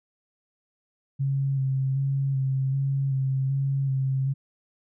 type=tone with vibrato; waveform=sine; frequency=135.3 Hz; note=C#3; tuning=42 cents flat; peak=-22 dBFS; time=1.19-4.34 s; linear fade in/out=20 ms; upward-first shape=square; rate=1.3 Hz; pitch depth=22 cents each way; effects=none